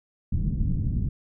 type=low-pass noise; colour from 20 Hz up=pink; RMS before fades=-25 dBFS; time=0.32-1.09 s; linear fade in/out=5 ms; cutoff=210 Hz; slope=24 dB/octave; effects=none